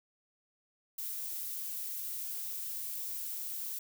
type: noise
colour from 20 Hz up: violet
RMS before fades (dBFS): -39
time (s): 0.98-3.79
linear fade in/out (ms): 5
effects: none